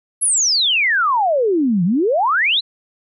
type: exponential two-way sweep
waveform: sine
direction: down then up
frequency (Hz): 11175 to 164.81 to 4190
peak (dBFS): -13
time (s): 0.21-2.61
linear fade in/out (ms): 20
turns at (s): 1.84
effects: none

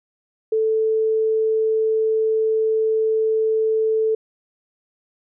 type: tone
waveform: sine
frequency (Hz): 440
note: A4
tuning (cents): 0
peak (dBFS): -16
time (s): 0.52-4.15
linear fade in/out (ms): 5
effects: none

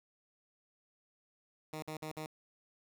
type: tone bursts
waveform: 10% pulse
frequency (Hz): 155.56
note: D#3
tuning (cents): 0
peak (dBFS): -32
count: 4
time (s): 1.73-2.261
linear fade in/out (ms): 2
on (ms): 93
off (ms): 53
effects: none

